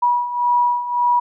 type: beating tone pair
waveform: sine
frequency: 968 / 969.8 Hz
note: B5 / B5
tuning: -35 / -32 cents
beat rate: 1.8 Hz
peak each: -21 / -16 dBFS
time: 0.02-1.2 s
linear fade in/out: 10 ms
effects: none